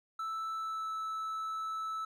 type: tone with pitch glide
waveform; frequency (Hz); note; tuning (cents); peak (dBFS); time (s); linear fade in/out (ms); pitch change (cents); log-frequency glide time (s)
triangle; 1318.5 to 1309.4; E6 to E6; 0 to -12; -33; 0.19-2.05; 5; -12; 0.55-0.9
effects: none